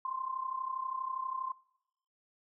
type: tone with amplitude modulation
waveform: sine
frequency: 1046.5 Hz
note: C6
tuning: in tune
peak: -31 dBFS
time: 0.05-1.52 s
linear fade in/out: 2 ms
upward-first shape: sine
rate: 32.4 Hz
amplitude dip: 75%
effects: noise-tail reverb RT60 0.7 s tail -19 dB re dry